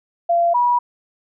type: tone pair in turn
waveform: sine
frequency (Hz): 686 / 970.2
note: F5 / B5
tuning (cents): -31 / -31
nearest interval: tritone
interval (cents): 600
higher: second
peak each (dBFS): -13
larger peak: neither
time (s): 0.29-0.54 / 0.54-0.79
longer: neither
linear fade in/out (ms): 10
effects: none